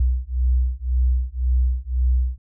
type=beating tone pair; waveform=sine; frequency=61.74 / 63.64 Hz; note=B1 / C2; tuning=0 / -47 cents; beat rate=1.9 Hz; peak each=-20 dBFS; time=0-2.38 s; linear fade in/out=5 ms; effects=none